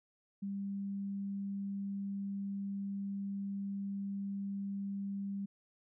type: tone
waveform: sine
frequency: 198.3 Hz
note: G3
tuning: 20 cents sharp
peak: -36 dBFS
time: 0.42-5.46 s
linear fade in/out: 10 ms
effects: none